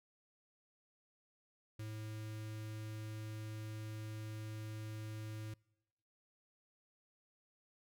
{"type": "tone with notch filter", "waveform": "square", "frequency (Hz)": 108.5, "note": "A2", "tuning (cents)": -24, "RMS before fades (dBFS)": -45, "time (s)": [1.79, 5.54], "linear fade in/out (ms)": 5, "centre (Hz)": 820, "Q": 1.3, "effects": ["noise-tail reverb RT60 1.0 s tail -26 dB re dry"]}